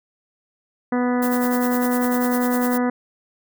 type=harmonic tone; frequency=246.9 Hz; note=B3; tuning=in tune; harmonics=1 / 2 / 3 / 4 / 5 / 6 / 7 / 8; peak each=-19 / -25 / -29 / -31 / -33 / -35 / -36 / -37 dBFS; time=0.92-2.9 s; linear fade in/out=5 ms
type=noise with tremolo; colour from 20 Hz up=violet; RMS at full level=-28 dBFS; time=1.22-2.78 s; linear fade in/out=5 ms; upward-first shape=sine; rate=10 Hz; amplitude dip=75%
effects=none